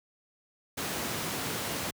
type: high-pass noise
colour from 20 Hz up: pink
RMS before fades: -34 dBFS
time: 0.77-1.91 s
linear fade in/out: 10 ms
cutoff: 110 Hz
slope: 12 dB/octave
effects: high-pass 60 Hz 12 dB/octave